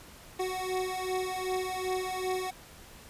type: beating tone pair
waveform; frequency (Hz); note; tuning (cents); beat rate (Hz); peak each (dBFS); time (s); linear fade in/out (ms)
25% pulse; 370 / 372.6; F#4 / F#4; 0 / +12; 2.6; -30; 0.39-2.51; 10
effects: pink hiss -51 dBFS RMS until 3.09 s + resampled to 32000 Hz